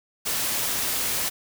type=noise; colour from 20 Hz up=white; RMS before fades=-26 dBFS; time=0.25-1.3 s; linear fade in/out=20 ms; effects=none